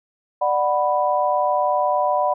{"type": "chord", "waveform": "sine", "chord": "B minor", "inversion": "first", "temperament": "just", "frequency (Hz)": [592.7, 740.8, 987.8], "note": ["D5", "F#5", "B5"], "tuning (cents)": [16, 2, 0], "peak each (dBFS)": -21, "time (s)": [0.41, 2.34], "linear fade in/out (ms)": 10, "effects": []}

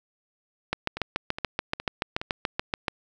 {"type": "two click trains", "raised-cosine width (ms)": 0.3, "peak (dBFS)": [-17, -9], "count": [4, 16], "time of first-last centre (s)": [[0.97, 2.215], [0.73, 2.882]], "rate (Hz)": [2.41, 6.97], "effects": []}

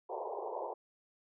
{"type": "band-pass noise", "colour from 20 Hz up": "pink", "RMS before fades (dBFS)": -40, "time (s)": [0.09, 0.74], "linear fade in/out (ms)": 10, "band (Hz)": [370, 1000], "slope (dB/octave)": 96, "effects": []}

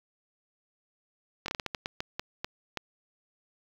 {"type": "slowing click train", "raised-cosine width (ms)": 0.2, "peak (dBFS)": -14, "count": 12, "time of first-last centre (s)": [1.46, 2.773], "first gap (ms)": 22, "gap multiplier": 1.31, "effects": ["low-pass 5000 Hz 12 dB/octave", "7-bit"]}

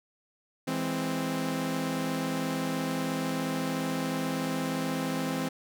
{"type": "chord", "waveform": "sawtooth", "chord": "E augmented", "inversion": "none", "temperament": "equal", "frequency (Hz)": [164.81, 207.7, 261.6], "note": ["E3", "G#3", "B#3"], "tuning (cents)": [0, 0, 0], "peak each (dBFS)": [-30, -33, -27], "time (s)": [0.67, 5.49], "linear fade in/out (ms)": 10, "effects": []}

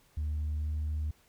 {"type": "tone with pitch glide", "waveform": "sine", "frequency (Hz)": [75.7, 76.31], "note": ["D#2", "D#2"], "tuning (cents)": [-47, -33], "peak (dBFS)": -28, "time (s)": [0.17, 1.11], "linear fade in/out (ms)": 5, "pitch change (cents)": 14, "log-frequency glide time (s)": [0.55, 0.69], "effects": ["tanh soft clip ceiling -28 dBFS", "pink hiss -65 dBFS RMS until 1.28 s"]}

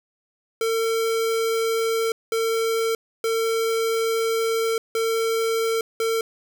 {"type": "tone bursts at uneven times", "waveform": "square", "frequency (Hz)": 452.1, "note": "A4", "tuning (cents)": 47, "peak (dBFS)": -21, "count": 5, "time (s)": [[0.61, 2.12], [2.32, 2.95], [3.24, 4.78], [4.95, 5.81], [6, 6.21]], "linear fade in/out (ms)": 2, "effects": []}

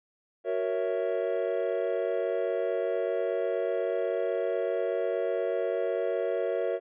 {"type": "chord", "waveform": "triangle", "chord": "F# dominant seventh", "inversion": "none", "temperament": "equal", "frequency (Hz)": [370, 466.2, 554.4, 659.3], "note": ["F#4", "A#4", "C#5", "E5"], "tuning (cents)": [0, 0, 0, 0], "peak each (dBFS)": [-31, -29, -30, -31], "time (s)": [0.44, 6.8], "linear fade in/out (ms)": 50, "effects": ["resampled to 8000 Hz"]}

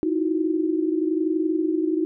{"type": "tone cluster", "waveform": "sine", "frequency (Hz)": [313.9, 334.9, 366.3], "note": ["D#4", "E4", "F#4"], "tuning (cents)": [15, 27, -17], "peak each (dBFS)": [-22, -27, -26], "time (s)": [0.03, 2.05], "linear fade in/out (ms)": 0, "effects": []}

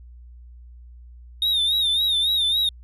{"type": "tone with vibrato", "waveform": "triangle", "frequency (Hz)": 3688, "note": "A#7", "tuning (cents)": -19, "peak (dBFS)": -17, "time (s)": [1.42, 2.69], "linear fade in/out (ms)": 2, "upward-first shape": "sine", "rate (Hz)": 3.6, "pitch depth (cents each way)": 85, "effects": ["added 60 Hz sine -41 dBFS peak until 2.83 s"]}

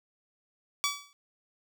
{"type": "tone with exponential decay", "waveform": "10% pulse", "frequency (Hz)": 1144, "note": "D6", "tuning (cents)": -46, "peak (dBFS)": -15, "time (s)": [0.84, 1.13], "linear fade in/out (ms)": 0, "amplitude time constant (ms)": 62, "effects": []}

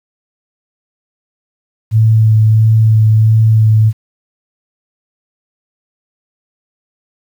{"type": "tone with vibrato", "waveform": "sine", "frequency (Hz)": 109.9, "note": "A2", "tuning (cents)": -2, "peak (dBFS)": -5, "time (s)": [1.91, 3.93], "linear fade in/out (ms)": 50, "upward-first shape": "sine", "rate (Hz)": 1.5, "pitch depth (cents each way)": 15, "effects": ["7-bit"]}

